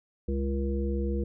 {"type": "harmonic tone with a mistuned harmonic", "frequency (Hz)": 68.1, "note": "C#2", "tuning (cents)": -30, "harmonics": [1, 3, 5, 7], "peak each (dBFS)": [-28, -33, -35, -36], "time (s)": [0.28, 1.24], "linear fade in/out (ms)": 5, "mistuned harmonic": 5, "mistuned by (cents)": 15, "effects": []}